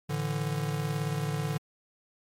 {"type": "chord", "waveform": "square", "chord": "A suspended fourth", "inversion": "none", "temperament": "just", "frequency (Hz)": [110, 146.67, 165], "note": ["A2", "D3", "E3"], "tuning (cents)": [0, -2, 2], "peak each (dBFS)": [-37, -31, -36], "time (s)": [0.09, 1.58], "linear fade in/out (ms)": 10, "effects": ["MP3 64 kbps"]}